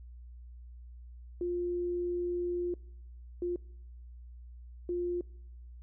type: tone bursts at uneven times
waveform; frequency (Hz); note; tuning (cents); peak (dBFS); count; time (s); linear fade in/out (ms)
sine; 351.7; F4; +12; -30; 3; 1.41-2.74 / 3.42-3.56 / 4.89-5.21; 2
effects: noise-tail reverb RT60 0.8 s tail -24 dB re dry + added 60 Hz sine -46 dBFS peak until 5.82 s